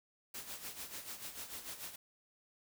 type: noise with tremolo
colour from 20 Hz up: white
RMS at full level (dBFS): -44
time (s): 0.34-1.96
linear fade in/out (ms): 5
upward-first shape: sine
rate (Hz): 6.8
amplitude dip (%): 65
effects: none